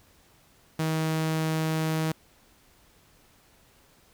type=tone; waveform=sawtooth; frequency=158.8 Hz; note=D#3; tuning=36 cents sharp; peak=-21 dBFS; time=0.79-2.12 s; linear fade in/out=5 ms; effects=pink hiss -60 dBFS RMS until 4.13 s